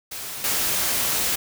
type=noise with level steps; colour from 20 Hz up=white; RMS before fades=-33 / -23 dBFS; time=0.11-1.36 s; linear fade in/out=10 ms; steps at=0.44 s; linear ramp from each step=2 ms; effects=none